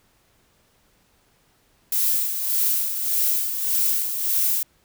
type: noise with tremolo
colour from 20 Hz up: violet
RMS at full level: -20 dBFS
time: 1.92-4.63 s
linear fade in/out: 2 ms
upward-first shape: sine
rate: 1.7 Hz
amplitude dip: 55%
effects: pink hiss -62 dBFS RMS until 4.84 s